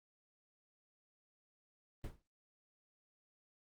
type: noise with exponential decay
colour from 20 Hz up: brown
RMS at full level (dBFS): -38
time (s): 2.04-2.22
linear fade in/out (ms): 1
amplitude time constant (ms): 37
effects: Opus 24 kbps